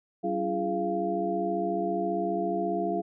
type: tone cluster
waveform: sine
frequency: 191.1 / 283.7 / 342 / 416.7 / 692 Hz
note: G3 / C#4 / F4 / G#4 / F5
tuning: -44 / +40 / -36 / +6 / -16 cents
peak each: -34 / -37 / -31 / -33 / -30 dBFS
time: 0.23-3.02 s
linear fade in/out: 20 ms
effects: none